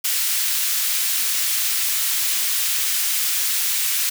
white high-pass noise, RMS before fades -21 dBFS, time 0.04-4.1 s, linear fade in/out 10 ms, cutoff 1900 Hz, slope 12 dB/octave, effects none

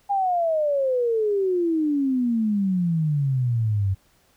sine exponential sweep, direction down, 816 to 93.7 Hz, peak -19 dBFS, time 0.09-3.95 s, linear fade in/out 20 ms, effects pink hiss -61 dBFS RMS until 4.36 s

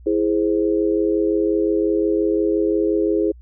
sine chord, E augmented, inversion none, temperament equal, 329.6 / 415.3 / 523.3 Hz, E4 / G#4 / B#4, 0 / 0 / 0 cents, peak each -19 / -19 / -25 dBFS, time 0.06-3.32 s, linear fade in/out 10 ms, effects added 60 Hz sine -40 dBFS peak until 3.41 s

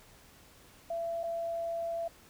sine tone with dropouts, 672 Hz, E5, 33 cents sharp, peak -32 dBFS, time 0.9-2.08 s, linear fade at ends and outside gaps 5 ms, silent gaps 1.233-1.237 s, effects pink hiss -58 dBFS RMS until 2.29 s

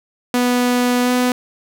sawtooth tone with pitch glide, 246.3 to 249 Hz, B3 to B3, -5 to +14 cents, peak -10 dBFS, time 0.34-1.32 s, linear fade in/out 2 ms, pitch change +19 cents, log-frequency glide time 1.02-1.11 s, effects none

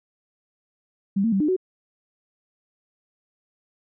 sine tone with pitch steps, 196.5 / 227.9 / 194.3 / 301.2 / 372.2 Hz, G3 / A#3 / G3 / D4 / F#4, +4 / -39 / -15 / +44 / +10 cents, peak -18 dBFS, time 1.16-1.565 s, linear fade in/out 10 ms, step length 81 ms, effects none

